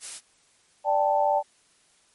blue noise, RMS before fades -34 dBFS, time 0-0.21 s, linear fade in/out 50 ms
sine chord, D suspended fourth, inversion none, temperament equal, 587.3 / 784 / 880 Hz, D5 / G5 / A5, 0 / 0 / 0 cents, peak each -24 dBFS, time 0.84-1.43 s, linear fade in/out 50 ms
effects white hiss -62 dBFS RMS until 2.14 s + MP3 48 kbps

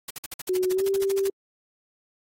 white noise bursts, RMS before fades -34 dBFS, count 16, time 0.08-1.276 s, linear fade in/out 5 ms, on 26 ms, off 52 ms
sine tone with pitch glide, 369 to 390.9 Hz, F#4 to G4, -5 to -5 cents, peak -21 dBFS, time 0.49-1.3 s, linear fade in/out 5 ms, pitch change +100 cents, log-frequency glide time 0.72-0.84 s
effects AAC 48 kbps

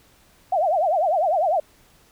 sine tone with vibrato, 687 Hz, F5, 29 cents flat, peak -17 dBFS, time 0.52-1.6 s, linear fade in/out 5 ms, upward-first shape triangle, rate 10 Hz, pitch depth 280 cents each way, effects pink hiss -56 dBFS RMS until 2.11 s

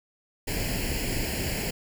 pink noise with comb filter, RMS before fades -29 dBFS, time 0.47-1.71 s, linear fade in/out 10 ms, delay 0.41 ms, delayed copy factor +0.8, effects none

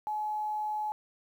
sine tone, 850 Hz, G#5, 40 cents sharp, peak -30 dBFS, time 0.07-0.92 s, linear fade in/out 0 ms, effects 10-bit

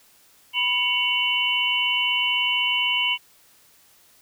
sine tone cluster, 987 / 2226 / 2760 / 2996 Hz, B5 / C#7 / F7 / F#7, -1 / +7 / -21 / +21 cents, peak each -30 / -27 / -24 / -23 dBFS, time 0.53-3.18 s, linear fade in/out 50 ms, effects white hiss -56 dBFS RMS until 4.21 s

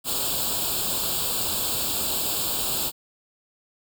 white noise with comb filter, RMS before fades -26 dBFS, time 0.04-2.92 s, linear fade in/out 50 ms, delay 0.25 ms, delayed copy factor +0.9, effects none

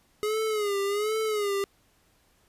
square tone with vibrato, 417.5 Hz, G#4, 9 cents sharp, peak -26 dBFS, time 0.23-1.64 s, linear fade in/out 0 ms, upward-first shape sine, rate 1.3 Hz, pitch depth 91 cents each way, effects pink hiss -65 dBFS RMS until 2.48 s + resampled to 32000 Hz

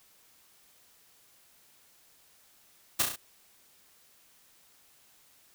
white noise with echo, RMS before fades -25 dBFS, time 2.99-3.03 s, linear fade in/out 10 ms, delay 33 ms, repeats 4, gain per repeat -4 dB, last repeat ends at 3.162 s, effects white hiss -62 dBFS RMS until 5.54 s

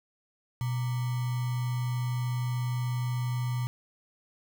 sine tone with sample-and-hold, 123.47 Hz, B2, in tune, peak -27 dBFS, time 0.61-3.67 s, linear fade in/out 0 ms, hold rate 1050 Hz, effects none

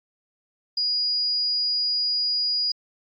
sine tone, 4890 Hz, D#8, 31 cents flat, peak -21 dBFS, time 0.77-2.72 s, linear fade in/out 5 ms, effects AAC 64 kbps

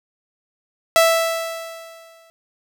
sawtooth tone with exponential decay, 659.3 Hz, E5, in tune, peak -6 dBFS, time 0.96-2.3 s, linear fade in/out 0 ms, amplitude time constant 290 ms, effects none

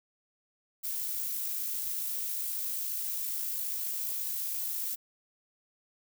violet noise with amplitude modulation, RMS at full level -33 dBFS, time 0.83-4.96 s, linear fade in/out 20 ms, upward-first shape sine, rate 54.7 Hz, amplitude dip 25%, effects none

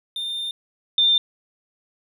triangle / sine tone pair in turn, 3612 / 3596 Hz, A7 / A7, +45 / +37 cents, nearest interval unison, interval 8 cents, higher first, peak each -24 / -14 dBFS, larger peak second, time 0.16-0.51 / 0.98-1.18 s, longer first, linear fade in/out 2 ms, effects none

